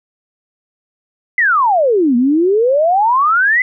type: exponential two-way sweep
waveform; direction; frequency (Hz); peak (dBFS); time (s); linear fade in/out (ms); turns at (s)
sine; down then up; 2061 to 233.1 to 2061; -9; 1.38-3.62; 2; 2.16
effects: none